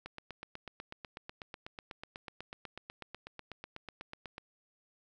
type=click train; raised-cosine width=0.3 ms; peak=-27 dBFS; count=36; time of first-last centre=0.06-4.381 s; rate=8.1 Hz; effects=none